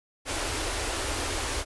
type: band-stop noise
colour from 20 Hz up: pink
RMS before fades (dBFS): -30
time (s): 0.25-1.65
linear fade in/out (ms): 50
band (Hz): 110 to 270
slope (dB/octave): 48
effects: resampled to 24000 Hz